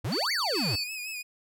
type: exponential two-way sweep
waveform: square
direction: up then down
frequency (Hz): 86.5 to 2319 to 86.5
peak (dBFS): -29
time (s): 0.04-0.76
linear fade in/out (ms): 10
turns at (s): 0.32
type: tone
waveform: sine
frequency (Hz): 4500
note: C#8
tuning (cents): +25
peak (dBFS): -29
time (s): 0.12-0.84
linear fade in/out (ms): 5
type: tone with vibrato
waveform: sawtooth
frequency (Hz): 2521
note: D#7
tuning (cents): +22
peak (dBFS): -31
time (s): 0.54-1.23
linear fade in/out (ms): 20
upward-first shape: sine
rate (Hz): 5.8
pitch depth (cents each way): 60
effects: none